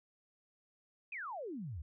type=exponential sweep; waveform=sine; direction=down; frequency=2605 to 67.6 Hz; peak=-40 dBFS; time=1.12-1.82 s; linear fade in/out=5 ms; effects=none